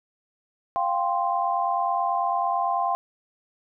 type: chord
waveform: sine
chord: F suspended second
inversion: none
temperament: equal with one note detuned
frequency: 698.5 / 787.6 / 1046.5 Hz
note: F5 / G5 / C6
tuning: 0 / +8 / 0 cents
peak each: -26 dBFS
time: 0.76-2.95 s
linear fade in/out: 0 ms
effects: none